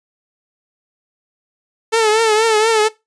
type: tone with vibrato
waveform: sawtooth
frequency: 440 Hz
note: A4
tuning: in tune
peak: -7 dBFS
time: 1.92-2.89 s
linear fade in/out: 20 ms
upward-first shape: triangle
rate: 4.2 Hz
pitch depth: 81 cents each way
effects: noise-tail reverb RT60 0.2 s tail -19 dB re dry + resampled to 22050 Hz